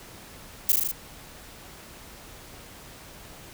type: noise with echo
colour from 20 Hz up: violet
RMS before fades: -19 dBFS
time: 0.69-0.72 s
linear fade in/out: 2 ms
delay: 39 ms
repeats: 5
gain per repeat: -2 dB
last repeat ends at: 0.915 s
effects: pink hiss -46 dBFS RMS until 3.53 s